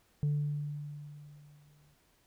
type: tone with exponential decay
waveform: sine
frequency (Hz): 146.83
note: D3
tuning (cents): 0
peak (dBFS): -24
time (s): 0.23-1.94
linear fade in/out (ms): 0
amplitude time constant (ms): 370
effects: tanh soft clip ceiling -25 dBFS + pink hiss -69 dBFS RMS until 2.26 s